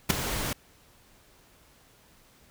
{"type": "noise with ADSR envelope", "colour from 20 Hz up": "pink", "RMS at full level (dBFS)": -19, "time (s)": [0.09, 0.53], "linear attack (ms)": 15, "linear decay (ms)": 7, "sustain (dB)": -12, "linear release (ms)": 3, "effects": ["pink hiss -59 dBFS RMS until 2.5 s"]}